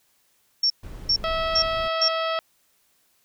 sine tone bursts, 5470 Hz, F8, 37 cents flat, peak -17 dBFS, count 4, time 0.63-2.084 s, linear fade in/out 5 ms, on 71 ms, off 390 ms
brown noise, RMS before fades -36 dBFS, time 0.83-1.88 s, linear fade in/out 5 ms
harmonic tone, 650 Hz, E5, 24 cents flat, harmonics 1 / 2 / 3 / 4 / 5 / 6 / 7 / 8, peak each -26 / -27 / -35 / -36 / -33 / -42 / -41 / -42 dBFS, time 1.24-2.39 s, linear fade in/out 0 ms
effects white hiss -65 dBFS RMS until 3.24 s

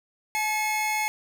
45% pulse tone pair together, 857 / 2172 Hz, A5 / C#7, -46 / -36 cents, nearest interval octave + major third, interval 1610 cents, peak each -27 dBFS, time 0.35-1.08 s, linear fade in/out 0 ms, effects none

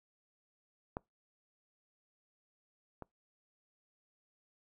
clicks, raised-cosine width 1 ms, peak -23 / -30 dBFS, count 2, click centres 0.969 / 3.023 s, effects noise-tail reverb RT60 0.2 s tail -26 dB re dry

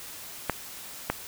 clicks, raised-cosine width 0.5 ms, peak -9 dBFS, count 2, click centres 0.497 / 1.1 s, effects white hiss -42 dBFS RMS until 1.27 s

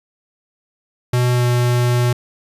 square tone with pitch glide, 123.47 to 122.12 Hz, B2 to B2, 0 to -19 cents, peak -14 dBFS, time 1.13-2.13 s, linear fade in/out 5 ms, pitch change -19 cents, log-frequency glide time 1.32-1.45 s, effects resampled to 32000 Hz

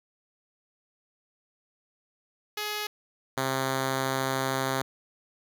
5% pulse tone pair in turn, 420.4 / 133.03 Hz, G#4 / C3, +21 / +29 cents, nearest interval octave + minor sixth, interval 1992 cents, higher first, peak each -19 / -15 dBFS, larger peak second, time 2.57-2.87 / 3.37-4.82 s, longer second, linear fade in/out 5 ms, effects none

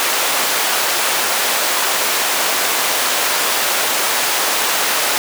pink high-pass noise, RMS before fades -17 dBFS, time 0-5.18 s, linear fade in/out 0 ms, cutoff 640 Hz, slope 12 dB/octave, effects none

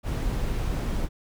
brown noise, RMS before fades -27 dBFS, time 0.03-1.09 s, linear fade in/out 50 ms, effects none

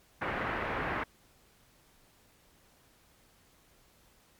white low-pass noise, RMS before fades -34 dBFS, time 0.21-1.04 s, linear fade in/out 10 ms, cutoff 1900 Hz, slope 24 dB/octave, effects pink hiss -64 dBFS RMS until 4.39 s + MP3 96 kbps

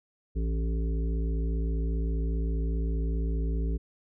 harmonic tone with a mistuned harmonic, 55 Hz, A1, in tune, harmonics 1 / 3 / 5 / 7 / 8, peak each -26 / -36 / -40 / -43 / -44 dBFS, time 0.35-3.78 s, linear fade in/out 20 ms, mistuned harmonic 1, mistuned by +75 cents, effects none

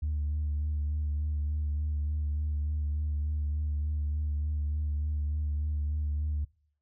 sine tone with vibrato, 74.7 Hz, D2, 30 cents sharp, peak -26 dBFS, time 0.02-6.45 s, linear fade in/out 10 ms, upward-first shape sine, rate 3.4 Hz, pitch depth 28 cents each way, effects noise-tail reverb RT60 0.6 s tail -25 dB re dry + tanh soft clip ceiling -25 dBFS

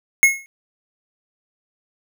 square tone with exponential decay, 2171 Hz, C#7, 37 cents flat, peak -6 dBFS, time 0.23-0.46 s, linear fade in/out 0 ms, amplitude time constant 48 ms, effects none

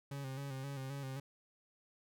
40% pulse tone with vibrato, 136.3 Hz, C#3, 29 cents flat, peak -40 dBFS, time 0.11-1.2 s, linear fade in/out 5 ms, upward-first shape square, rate 3.8 Hz, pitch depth 45 cents each way, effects none

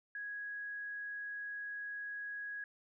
sine tone, 1661.2 Hz, G#6, in tune, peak -40 dBFS, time 0.15-2.64 s, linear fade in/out 2 ms, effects none

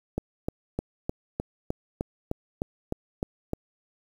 click train, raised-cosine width 2 ms, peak -14 dBFS, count 12, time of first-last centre 0.18-3.534 s, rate 3.28 Hz, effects 8-bit

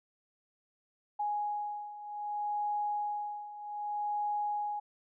sine beating tone pair, 830.6 / 831.24 Hz, G#5 / G#5, 0 / +1 cents, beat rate 0.64 Hz, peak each -38 / -34 dBFS, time 1.19-4.8 s, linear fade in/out 10 ms, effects none

